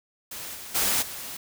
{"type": "noise with level steps", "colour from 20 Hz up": "white", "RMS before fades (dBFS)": [-37, -40, -24, -37], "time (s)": [0.31, 1.37], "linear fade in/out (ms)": 5, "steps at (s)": [0.54, 0.74, 1.01], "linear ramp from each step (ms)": 20, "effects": []}